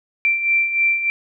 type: beating tone pair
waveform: sine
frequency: 2349 / 2352.3 Hz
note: D7 / D7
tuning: 0 / +2 cents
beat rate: 3.3 Hz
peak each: -23 / -16 dBFS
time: 0.25-1.1 s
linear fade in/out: 0 ms
effects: none